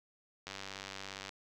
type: click train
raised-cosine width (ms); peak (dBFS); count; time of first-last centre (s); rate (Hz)
0.2; -25; 81; 0.47-1.292; 97.3
effects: none